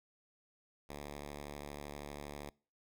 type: tone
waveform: 5% pulse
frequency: 72.6 Hz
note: D2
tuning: 19 cents flat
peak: -33 dBFS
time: 0.89-2.5 s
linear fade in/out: 5 ms
effects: noise-tail reverb RT60 0.4 s tail -25 dB re dry